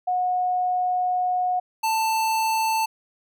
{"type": "tone pair in turn", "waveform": ["sine", "square"], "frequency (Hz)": [728, 886.6], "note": ["F#5", "A5"], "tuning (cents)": [-28, 13], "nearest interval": "minor third", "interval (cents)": 341, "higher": "second", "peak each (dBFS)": [-20, -21], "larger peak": "first", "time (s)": [[0.07, 1.6], [1.83, 2.86]], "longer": "first", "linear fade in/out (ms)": 10, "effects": []}